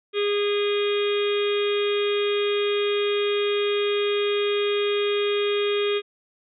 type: harmonic tone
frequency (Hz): 410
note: G#4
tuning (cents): -22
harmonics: 1 / 3 / 4 / 5 / 6 / 7 / 8 / 9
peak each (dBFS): -21 / -34 / -39 / -37 / -33 / -41 / -32 / -36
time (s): 0.13-6.02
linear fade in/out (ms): 50
effects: none